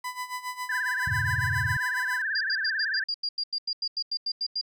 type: tone with tremolo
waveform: 30% pulse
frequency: 1000 Hz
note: B5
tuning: 21 cents sharp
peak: -27 dBFS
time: 0.04-2.22 s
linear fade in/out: 5 ms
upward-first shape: sine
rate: 7.3 Hz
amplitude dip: 80%
type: tone with vibrato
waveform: sine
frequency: 1661.2 Hz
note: G#6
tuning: in tune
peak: -26 dBFS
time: 0.69-3.04 s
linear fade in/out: 5 ms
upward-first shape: sine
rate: 18 Hz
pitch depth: 140 cents each way
type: chord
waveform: sine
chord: E diminished seventh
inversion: none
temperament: equal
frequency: 82.41 / 98 / 116.54 / 138.59 Hz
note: E2 / G2 / Bb2 / Db3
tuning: 0 / 0 / 0 / 0 cents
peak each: -35 / -32 / -32 / -34 dBFS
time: 1.07-1.77 s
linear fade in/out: 5 ms
type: tone bursts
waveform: sine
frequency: 4802 Hz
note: D8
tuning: 38 cents sharp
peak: -26 dBFS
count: 16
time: 2.35-4.613 s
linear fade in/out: 5 ms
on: 58 ms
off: 89 ms
effects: none